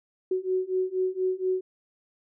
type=beating tone pair; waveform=sine; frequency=370 / 374.2 Hz; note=F#4 / F#4; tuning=0 / +20 cents; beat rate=4.2 Hz; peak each=-28 / -27 dBFS; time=0.31-1.61 s; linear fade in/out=5 ms; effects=none